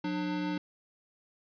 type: tone pair together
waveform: square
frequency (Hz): 180.7 / 298.9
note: F#3 / D4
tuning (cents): -41 / +31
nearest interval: major sixth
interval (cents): 872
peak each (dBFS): -36 / -33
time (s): 0.04-0.58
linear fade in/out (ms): 5
effects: resampled to 11025 Hz